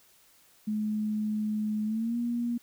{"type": "tone with pitch glide", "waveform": "sine", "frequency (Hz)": [213.2, 237.9], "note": ["G#3", "A#3"], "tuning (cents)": [46, 35], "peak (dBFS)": -27, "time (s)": [0.67, 2.58], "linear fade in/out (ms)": 10, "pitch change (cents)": 189, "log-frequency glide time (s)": [1.85, 2.17], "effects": ["white hiss -61 dBFS RMS until 2.62 s"]}